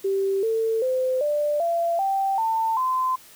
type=tone with pitch steps; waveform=sine; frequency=390 / 448 / 514.6 / 591.1 / 679 / 780 / 896 / 1029.2 Hz; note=G4 / A4 / C5 / D5 / F5 / G5 / A5 / C6; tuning=-9 / +31 / -29 / +11 / -49 / -9 / +31 / -29 cents; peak=-20 dBFS; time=0.04-3.16 s; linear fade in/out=10 ms; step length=390 ms; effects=white hiss -49 dBFS RMS until 3.35 s